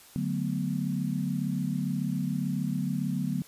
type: chord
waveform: sine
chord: B minor seventh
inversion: first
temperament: equal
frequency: 146.83 / 185 / 220 / 246.9 Hz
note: D3 / F#3 / A3 / B3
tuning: 0 / 0 / 0 / 0 cents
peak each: -32 / -31 / -35 / -33 dBFS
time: 0.16-3.42 s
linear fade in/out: 0 ms
effects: white hiss -53 dBFS RMS until 3.47 s + resampled to 32000 Hz